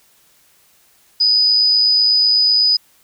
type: tone with amplitude modulation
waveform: sine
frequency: 4978 Hz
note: D#8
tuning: in tune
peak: -9 dBFS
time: 1.2-2.77 s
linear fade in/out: 10 ms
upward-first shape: sine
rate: 108 Hz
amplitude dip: 30%
effects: white hiss -54 dBFS RMS until 3.03 s